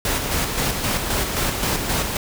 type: noise with tremolo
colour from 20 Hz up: pink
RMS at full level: -21 dBFS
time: 0.05-2.17 s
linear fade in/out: 2 ms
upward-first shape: square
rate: 3.8 Hz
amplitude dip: 40%
effects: none